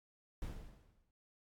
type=noise with exponential decay; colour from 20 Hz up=brown; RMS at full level=-40 dBFS; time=0.42-1.11 s; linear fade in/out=1 ms; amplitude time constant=150 ms; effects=AAC 64 kbps